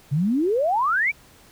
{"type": "exponential sweep", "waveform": "sine", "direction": "up", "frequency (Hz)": [132.6, 2400], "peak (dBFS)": -18, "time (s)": [0.11, 1.12], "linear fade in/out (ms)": 20, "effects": ["pink hiss -52 dBFS RMS until 1.51 s"]}